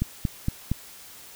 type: click train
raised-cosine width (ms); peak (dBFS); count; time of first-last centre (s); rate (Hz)
5; -11; 4; 0.02-0.716; 4.31
effects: white hiss -46 dBFS RMS until 1.35 s